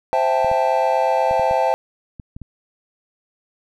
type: chord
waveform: triangle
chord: A minor seventh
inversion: first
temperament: equal with one note detuned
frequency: 523.3 / 659.3 / 791.7 / 880 Hz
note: C5 / E5 / G5 / A5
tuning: 0 / 0 / +17 / 0 cents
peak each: -19 dBFS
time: 0.13-1.74 s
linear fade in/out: 0 ms
type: clicks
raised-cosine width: 5 ms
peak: -22 dBFS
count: 8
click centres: 0.446 / 0.515 / 1.311 / 1.396 / 1.511 / 2.198 / 2.365 / 2.417 s
effects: none